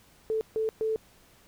sine tone bursts at uneven times, 440 Hz, A4, in tune, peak -25 dBFS, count 3, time 0.3-0.41 / 0.56-0.69 / 0.81-0.96 s, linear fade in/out 0 ms, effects pink hiss -59 dBFS RMS until 1.47 s

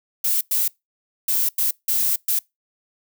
violet noise bursts at uneven times, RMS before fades -20 dBFS, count 6, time 0.24-0.41 / 0.51-0.68 / 1.28-1.49 / 1.58-1.71 / 1.88-2.16 / 2.28-2.39 s, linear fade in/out 5 ms, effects noise-tail reverb RT60 0.2 s tail -25 dB re dry

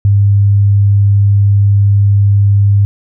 sine tone, 100.7 Hz, G2, 47 cents sharp, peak -5 dBFS, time 0.05-2.85 s, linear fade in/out 0 ms, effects none

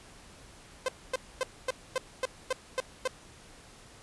sawtooth tone bursts, 517 Hz, C5, 21 cents flat, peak -23 dBFS, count 9, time 0.86-3.076 s, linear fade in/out 2 ms, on 24 ms, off 250 ms, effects pink hiss -53 dBFS RMS until 4.02 s + resampled to 24000 Hz

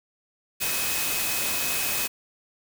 sine tone in noise, 2541 Hz, D#7, 36 cents sharp, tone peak -33 dBFS, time 0.6-2.08 s, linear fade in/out 20 ms, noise white, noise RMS -27 dBFS, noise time 0.6-2.08 s, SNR -9 dB, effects none

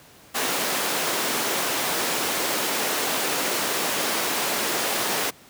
pink high-pass noise, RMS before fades -25 dBFS, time 0.34-5.31 s, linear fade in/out 20 ms, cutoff 340 Hz, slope 12 dB/octave, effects pink hiss -50 dBFS RMS until 5.49 s + high-pass 100 Hz 12 dB/octave

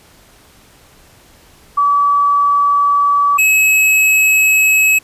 sine / square tone pair in turn, 1147 / 2570 Hz, D6 / E7, -41 / -45 cents, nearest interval octave + major second, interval 1396 cents, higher second, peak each -9 dBFS, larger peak neither, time 1.77-3.38 / 3.38-4.99 s, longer neither, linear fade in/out 10 ms, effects pink hiss -46 dBFS RMS until 5.03 s + resampled to 32000 Hz

